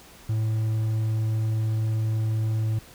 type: tone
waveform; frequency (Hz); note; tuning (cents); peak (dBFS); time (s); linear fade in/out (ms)
triangle; 110; A2; 0; -20; 0.29-2.79; 5
effects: pink hiss -49 dBFS RMS until 2.94 s